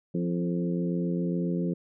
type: harmonic tone with a mistuned harmonic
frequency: 87.31 Hz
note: F2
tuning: in tune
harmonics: 2 / 3 / 4 / 5 / 6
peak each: -27 / -34 / -34 / -37 / -40 dBFS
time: 0.14-1.74 s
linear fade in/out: 10 ms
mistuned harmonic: 4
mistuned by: -25 cents
effects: none